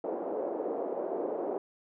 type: band-pass noise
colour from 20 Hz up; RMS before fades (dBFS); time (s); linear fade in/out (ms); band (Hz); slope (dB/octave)
white; -34; 0.04-1.58; 2; 340 to 590; 24
effects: none